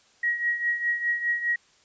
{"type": "tone with tremolo", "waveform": "sine", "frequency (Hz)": 1900, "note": "A#6", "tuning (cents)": 33, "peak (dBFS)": -20, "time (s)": [0.23, 1.56], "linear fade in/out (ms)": 5, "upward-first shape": "triangle", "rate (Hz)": 4.9, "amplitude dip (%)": 75, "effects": ["white hiss -60 dBFS RMS until 1.84 s", "resampled to 16000 Hz"]}